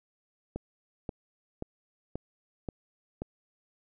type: click train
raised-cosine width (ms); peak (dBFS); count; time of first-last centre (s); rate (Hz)
2; -21; 6; 0.56-3.22; 1.88
effects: none